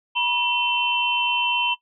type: tone cluster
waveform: sine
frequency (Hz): 967 / 2702 / 3079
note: B5 / E7 / G7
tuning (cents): -37 / +42 / -32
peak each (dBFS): -24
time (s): 0.15-1.75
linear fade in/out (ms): 20
effects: noise-tail reverb RT60 0.1 s tail -17 dB re dry